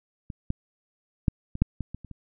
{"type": "clicks", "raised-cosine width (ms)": 5, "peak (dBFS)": [-23, -14, -8, -21, -7, -18, -23, -30, -28], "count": 9, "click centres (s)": [0.302, 0.504, 1.282, 1.554, 1.62, 1.807, 1.946, 2.047, 2.113], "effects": []}